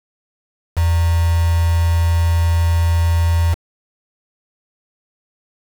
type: tone with quantisation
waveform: sine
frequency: 84.1 Hz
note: E2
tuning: 35 cents sharp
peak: -12 dBFS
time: 0.76-3.55 s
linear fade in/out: 20 ms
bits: 4
effects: none